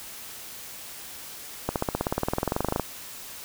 accelerating click train, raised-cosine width 1 ms, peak -10 dBFS, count 23, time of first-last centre 1.69-2.797 s, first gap 68 ms, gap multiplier 0.97, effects white hiss -41 dBFS RMS until 3.44 s

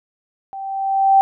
sine tone with level ramp, 779 Hz, G5, 11 cents flat, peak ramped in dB -28 to -7 dBFS, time 0.53-1.21 s, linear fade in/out 0 ms, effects none

